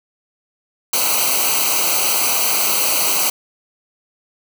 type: noise with comb filter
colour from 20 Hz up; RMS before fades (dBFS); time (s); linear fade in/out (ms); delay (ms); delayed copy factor
white; -17; 0.93-3.3; 5; 0.57; -1
effects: none